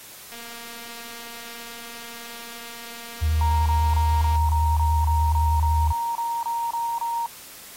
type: click train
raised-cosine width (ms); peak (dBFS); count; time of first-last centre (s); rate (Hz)
0.2; -24; 946; 0.32-4.358; 234
type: tone with vibrato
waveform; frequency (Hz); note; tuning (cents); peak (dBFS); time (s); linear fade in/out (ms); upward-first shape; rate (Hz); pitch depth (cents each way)
sine; 77.78; D#2; 0; -18; 3.21-5.93; 20; sine; 10; 29
type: tone bursts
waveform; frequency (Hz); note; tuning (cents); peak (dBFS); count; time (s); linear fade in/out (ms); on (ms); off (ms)
sine; 932.3; A#5; 0; -23; 14; 3.41-7.261; 2; 250; 27
effects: white hiss -43 dBFS RMS until 7.76 s + AAC 48 kbps